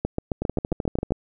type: two click trains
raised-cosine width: 2 ms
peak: -10 / -12 dBFS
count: 9 / 10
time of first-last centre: 0.05-1.121 / 0.42-1.107 s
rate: 7.47 / 13.1 Hz
effects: none

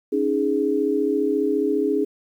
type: chord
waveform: sine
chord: C# suspended second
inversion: none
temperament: just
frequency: 277.2 / 311.8 / 415.8 Hz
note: C#4 / D#4 / G#4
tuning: 0 / +4 / +2 cents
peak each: -24 / -24 / -21 dBFS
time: 0.12-2.05 s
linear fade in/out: 10 ms
effects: 9-bit

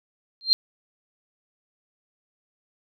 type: tone with exponential growth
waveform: sine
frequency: 4177 Hz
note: C8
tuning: 4 cents flat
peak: -10 dBFS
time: 0.41-0.53 s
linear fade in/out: 0 ms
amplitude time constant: 25 ms
effects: none

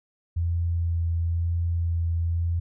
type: tone with vibrato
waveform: sine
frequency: 84.5 Hz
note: E2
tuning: 43 cents sharp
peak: -22 dBFS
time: 0.36-2.6 s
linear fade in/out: 10 ms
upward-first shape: sine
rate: 1 Hz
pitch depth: 13 cents each way
effects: none

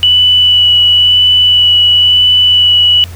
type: tone with vibrato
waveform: sine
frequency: 2960 Hz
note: F#7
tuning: in tune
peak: -4 dBFS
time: 0.03-3.04 s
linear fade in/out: 0 ms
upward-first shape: sine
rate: 0.98 Hz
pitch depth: 12 cents each way
effects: added 87 Hz sine -25 dBFS peak until 3.15 s + pink hiss -35 dBFS RMS until 3.15 s

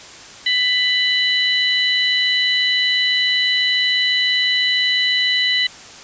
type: harmonic tone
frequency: 994 Hz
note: B5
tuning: 11 cents sharp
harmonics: 2 / 3 / 4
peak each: -19 / -19 / -19 dBFS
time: 0.46-5.67 s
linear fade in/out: 5 ms
effects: white hiss -38 dBFS RMS until 6.03 s + resampled to 16000 Hz

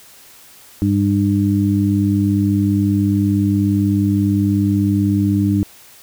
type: harmonic tone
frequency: 100 Hz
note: G2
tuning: 35 cents sharp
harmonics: 1 / 2 / 3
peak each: -17 / -17 / -17 dBFS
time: 0.82-5.63 s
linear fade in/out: 0 ms
effects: white hiss -44 dBFS RMS until 6.02 s

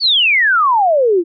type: exponential sweep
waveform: sine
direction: down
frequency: 4631 to 324.6 Hz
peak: -9 dBFS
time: 0-1.24 s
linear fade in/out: 50 ms
effects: none

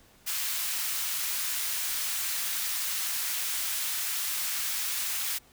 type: high-pass noise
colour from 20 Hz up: white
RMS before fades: -31 dBFS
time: 0.26-5.39 s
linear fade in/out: 20 ms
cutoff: 1300 Hz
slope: 12 dB/octave
effects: pink hiss -59 dBFS RMS until 5.52 s

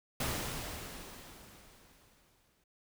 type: noise with exponential decay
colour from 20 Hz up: pink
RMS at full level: -34 dBFS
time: 0.2-2.64 s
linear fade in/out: 5 ms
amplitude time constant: 530 ms
effects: none

